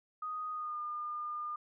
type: tone with pitch glide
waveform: sine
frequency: 1244.5 to 1209.8 Hz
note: D#6 to D#6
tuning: 0 to -49 cents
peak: -36 dBFS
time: 0.22-1.56 s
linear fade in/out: 5 ms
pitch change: -49 cents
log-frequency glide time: 0.52-0.79 s
effects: none